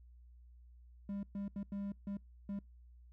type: tone bursts at uneven times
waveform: triangle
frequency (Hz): 200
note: G3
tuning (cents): +35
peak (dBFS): -36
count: 6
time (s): 1.09-1.23 / 1.35-1.48 / 1.56-1.63 / 1.72-1.92 / 2.07-2.17 / 2.49-2.59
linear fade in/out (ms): 2
effects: noise-tail reverb RT60 0.2 s tail -25 dB re dry + added 60 Hz sine -56 dBFS peak until 3.12 s